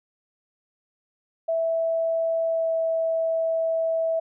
sine tone with pitch glide, 657 to 653.2 Hz, E5 to E5, -6 to -16 cents, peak -21 dBFS, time 1.48-4.2 s, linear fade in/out 10 ms, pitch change -10 cents, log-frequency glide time 2.47-2.71 s, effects none

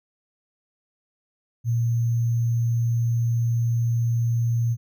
sine tone with sample-and-hold, 116.9 Hz, A#2, 5 cents sharp, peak -19 dBFS, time 1.64-4.77 s, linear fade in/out 50 ms, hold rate 6300 Hz, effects none

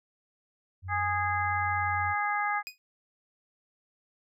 sine tone with pitch glide, 92.5 to 91.23 Hz, F#2 to F#2, 0 to -24 cents, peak -35 dBFS, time 0.82-2.15 s, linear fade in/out 50 ms, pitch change -24 cents, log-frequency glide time 1.77-1.98 s
harmonic tone, 413.2 Hz, G#4, 9 cents flat, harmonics 2 / 3 / 4 / 5, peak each -30 / -32 / -33 / -34 dBFS, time 0.88-2.63 s, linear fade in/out 50 ms
25% pulse tone with exponential decay, 2489 Hz, D#7, in tune, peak -29 dBFS, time 2.67-2.78 s, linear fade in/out 0 ms, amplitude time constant 23 ms
effects none

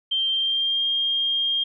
sine tone with pitch glide, 3153 to 3217 Hz, G7 to G7, +9 to +44 cents, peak -20 dBFS, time 0.11-1.64 s, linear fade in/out 10 ms, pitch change +35 cents, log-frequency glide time 0.3-0.86 s, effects none

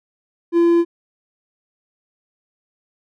triangle tone, 340.4 Hz, F4, 44 cents flat, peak -9 dBFS, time 0.52-0.85 s, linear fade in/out 50 ms, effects none

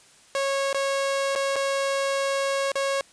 sawtooth tone with dropouts, 549 Hz, C#5, 17 cents flat, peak -19 dBFS, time 0.35-3.01 s, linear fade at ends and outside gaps 1 ms, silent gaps 0.729-0.745 / 1.352-1.359 / 1.558-1.563 / 2.718-2.755 s, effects white hiss -54 dBFS RMS until 3.12 s + resampled to 22050 Hz

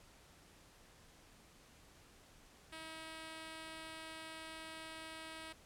5% pulse tone, 320 Hz, D#4, 49 cents sharp, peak -36 dBFS, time 2.72-5.53 s, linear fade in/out 10 ms, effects pink hiss -63 dBFS RMS until 5.65 s + low-pass 11000 Hz 12 dB/octave

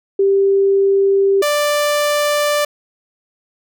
sine / sawtooth tone pair in turn, 393.1 / 589 Hz, G4 / D5, +5 / +5 cents, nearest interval perfect fifth, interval 700 cents, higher second, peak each -10 dBFS, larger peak neither, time 0.19-1.42 / 1.42-2.65 s, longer neither, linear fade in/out 5 ms, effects none

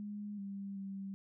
sine tone with pitch steps, 206.7 / 197.9 / 195.2 Hz, G#3 / G3 / G3, -8 / +17 / -7 cents, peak -40 dBFS, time 0-1.14 s, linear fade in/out 0 ms, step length 380 ms, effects none

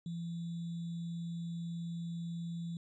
sine tone with sample-and-hold, 169.2 Hz, E3, 45 cents sharp, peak -37 dBFS, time 0.06-2.77 s, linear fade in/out 2 ms, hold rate 3675 Hz, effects resampled to 16000 Hz

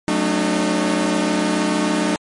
sawtooth chord, D# half-diminished seventh, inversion first, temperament equal with one note detuned, 185 / 220 / 277.2 / 304 Hz, F#3 / A3 / C#4 / D#4, 0 / 0 / 0 / -40 cents, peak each -19 / -19 / -22 / -16 dBFS, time 0.08-2.16 s, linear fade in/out 0 ms, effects MP3 48 kbps

